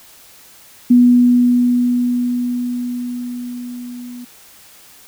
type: tone with level ramp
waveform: sine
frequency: 244.8 Hz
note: B3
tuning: 15 cents flat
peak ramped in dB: -5 to -29 dBFS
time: 0.9-4.25 s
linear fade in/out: 10 ms
effects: white hiss -44 dBFS RMS until 5.07 s